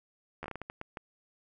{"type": "slowing click train", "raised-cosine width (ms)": 0.5, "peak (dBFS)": -24, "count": 10, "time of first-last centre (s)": [0.43, 0.972], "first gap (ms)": 12, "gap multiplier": 1.38, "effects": []}